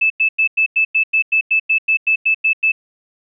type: tone bursts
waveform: sine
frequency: 2622 Hz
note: E7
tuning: 10 cents flat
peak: -11 dBFS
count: 15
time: 0.01-2.72 s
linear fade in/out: 10 ms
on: 92 ms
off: 95 ms
effects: none